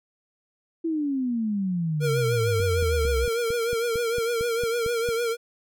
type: exponential sweep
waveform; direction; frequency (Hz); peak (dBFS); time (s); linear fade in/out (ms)
sine; down; 335.8 to 61.8; -23; 0.84-3.26; 10
type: tone with vibrato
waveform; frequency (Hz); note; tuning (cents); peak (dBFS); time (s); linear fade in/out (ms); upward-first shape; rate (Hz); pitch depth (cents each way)
square; 466.2; A#4; 0; -24; 2-5.37; 50; triangle; 6.6; 70
type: click train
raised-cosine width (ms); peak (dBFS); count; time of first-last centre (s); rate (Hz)
5; -23; 12; 2.6-5.089; 4.42
effects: none